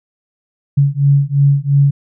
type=beating tone pair; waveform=sine; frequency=139.4 / 142.3 Hz; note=C#3 / C#3; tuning=+10 / +46 cents; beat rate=2.9 Hz; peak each=-12 dBFS; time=0.77-1.91 s; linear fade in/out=10 ms; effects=none